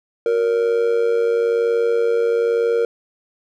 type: tone with amplitude modulation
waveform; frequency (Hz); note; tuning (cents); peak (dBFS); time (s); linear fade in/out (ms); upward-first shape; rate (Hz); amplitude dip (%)
triangle; 466.2; A#4; 0; -10; 0.26-2.85; 2; sine; 101; 65
effects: none